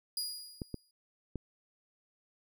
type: tone with exponential decay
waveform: sawtooth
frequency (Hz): 4884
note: D#8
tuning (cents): -33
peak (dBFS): -29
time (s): 0.17-0.91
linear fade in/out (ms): 2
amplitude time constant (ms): 160
type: clicks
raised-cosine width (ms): 3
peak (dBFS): -24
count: 3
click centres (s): 0.618 / 0.743 / 1.357
effects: none